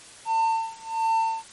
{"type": "tone with tremolo", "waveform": "triangle", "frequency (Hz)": 899, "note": "A5", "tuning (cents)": 37, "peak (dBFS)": -17, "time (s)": [0.25, 1.44], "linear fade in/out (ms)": 50, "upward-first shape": "sine", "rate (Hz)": 1.4, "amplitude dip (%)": 95, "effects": ["white hiss -46 dBFS RMS until 1.52 s", "MP3 48 kbps"]}